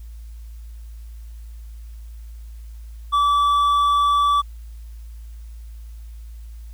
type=tone with hard clipping; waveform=sine; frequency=1154 Hz; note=D6; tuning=31 cents flat; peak=-16 dBFS; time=3.12-4.42 s; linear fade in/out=20 ms; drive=5 dB; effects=added 56 Hz sine -34 dBFS peak until 6.73 s + white hiss -58 dBFS RMS until 6.73 s